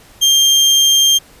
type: tone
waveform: 30% pulse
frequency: 3186 Hz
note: G7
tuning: 27 cents sharp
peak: -5 dBFS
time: 0.21-1.19 s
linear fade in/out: 20 ms
effects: pink hiss -44 dBFS RMS until 1.4 s + resampled to 32000 Hz